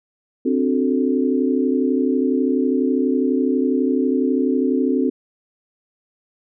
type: chord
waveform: sine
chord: D dominant seventh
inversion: third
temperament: equal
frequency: 261.6 / 293.7 / 370 / 440 Hz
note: C4 / D4 / F#4 / A4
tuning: 0 / 0 / 0 / 0 cents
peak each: -18 / -23 / -23 / -24 dBFS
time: 0.45-5.1 s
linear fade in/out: 10 ms
effects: none